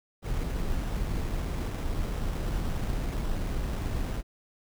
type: noise with sample-and-hold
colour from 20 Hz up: brown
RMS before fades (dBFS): -30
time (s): 0.22-4.23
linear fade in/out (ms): 50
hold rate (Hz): 4410
effects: none